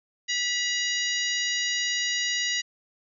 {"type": "harmonic tone with a mistuned harmonic", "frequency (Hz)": 958, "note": "A#5", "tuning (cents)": 47, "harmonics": [2, 3, 4, 5, 6, 7], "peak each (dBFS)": [-29, -31, -32, -33, -34, -34], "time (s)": [0.28, 2.62], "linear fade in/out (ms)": 20, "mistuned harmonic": 2, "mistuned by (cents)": 43, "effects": []}